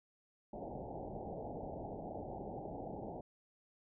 white low-pass noise, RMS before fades -45 dBFS, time 0.53-3.21 s, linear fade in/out 5 ms, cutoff 840 Hz, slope 96 dB/octave, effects none

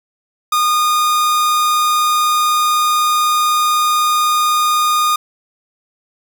45% pulse tone, 1224 Hz, D#6, 29 cents flat, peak -12 dBFS, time 0.52-5.16 s, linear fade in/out 5 ms, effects none

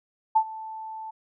sine tone with ADSR envelope, 880 Hz, A5, in tune, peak -14 dBFS, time 0.35-1.11 s, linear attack 13 ms, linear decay 71 ms, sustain -20 dB, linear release 11 ms, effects none

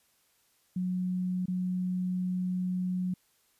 sine tone with dropouts, 182.5 Hz, F#3, 24 cents flat, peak -28 dBFS, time 0.76-3.14 s, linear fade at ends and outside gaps 5 ms, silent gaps 1.458-1.481 s, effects white hiss -69 dBFS RMS until 3.59 s + resampled to 32000 Hz

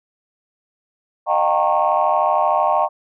sine tone cluster, 612 / 709 / 782 / 920 / 1090 Hz, D#5 / F5 / G5 / A#5 / C#6, -29 / +26 / -4 / -23 / -29 cents, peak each -20 dBFS, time 1.26-2.89 s, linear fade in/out 50 ms, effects tanh soft clip ceiling -5 dBFS

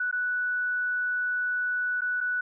sine tone with dropouts, 1480 Hz, F#6, in tune, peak -25 dBFS, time 0-2.41 s, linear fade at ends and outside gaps 5 ms, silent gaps 0.113-0.126 / 2.009-2.017 / 2.206-2.21 s, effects none

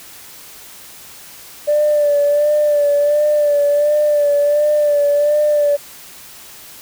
sine tone with vibrato, 587.3 Hz, D5, in tune, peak -10 dBFS, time 1.67-5.77 s, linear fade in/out 20 ms, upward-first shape sine, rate 1.4 Hz, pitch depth 34 cents each way, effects tanh soft clip ceiling -6 dBFS + white hiss -38 dBFS RMS until 6.81 s

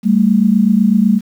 sine tone pair together, 196 / 224 Hz, G3 / A3, 0 / +31 cents, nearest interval major second, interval 231 cents, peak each -11 dBFS, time 0.03-1.21 s, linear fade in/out 50 ms, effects 7-bit

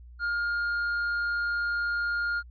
sine tone with hard clipping, 1414 Hz, F6, 21 cents sharp, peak -27 dBFS, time 0.19-2.43 s, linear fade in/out 50 ms, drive 3 dB, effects added 60 Hz sine -45 dBFS peak until 2.5 s + resampled to 11025 Hz

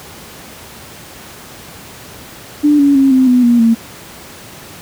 sine tone with pitch steps, 295.2 / 282.8 / 271 / 259.7 / 248.8 / 238.4 / 228.4 Hz, D4 / C#4 / C#4 / C4 / B3 / A#3 / A#3, +9 / +35 / -39 / -13 / +13 / +39 / -35 cents, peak -6 dBFS, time 2.63-3.75 s, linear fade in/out 20 ms, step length 160 ms, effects pink hiss -34 dBFS RMS until 4.81 s + high-pass 80 Hz 12 dB/octave

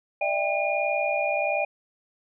sine tone cluster, 595 / 656 / 794 / 2431 Hz, D5 / E5 / G5 / D#7, +22 / -9 / +22 / -41 cents, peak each -27 / -29 / -29 / -28 dBFS, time 0.21-1.65 s, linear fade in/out 5 ms, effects none

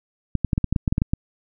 clicks, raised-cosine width 5 ms, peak -7 dBFS, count 12, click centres 0.353 / 0.447 / 0.532 / 0.579 / 0.643 / 0.726 / 0.762 / 0.878 / 0.925 / 0.981 / 1.019 / 1.135 s, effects none

